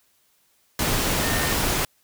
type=tone in noise; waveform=sine; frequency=1821 Hz; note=A#6; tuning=41 cents flat; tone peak=-30 dBFS; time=1.23-1.53 s; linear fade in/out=2 ms; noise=pink; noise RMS=-23 dBFS; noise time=0.79-1.85 s; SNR=-10 dB; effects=white hiss -64 dBFS RMS until 2.03 s